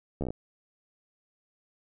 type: slowing click train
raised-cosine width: 2 ms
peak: -19 dBFS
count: 7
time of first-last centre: 0.21-0.305 s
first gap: 13 ms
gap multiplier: 1.08
effects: none